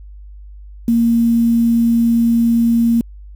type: tone with quantisation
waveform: sine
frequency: 232.5 Hz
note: A#3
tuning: 4 cents flat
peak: -10 dBFS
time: 0.88-3.01 s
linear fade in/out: 2 ms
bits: 6
effects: added 50 Hz sine -33 dBFS peak until 3.35 s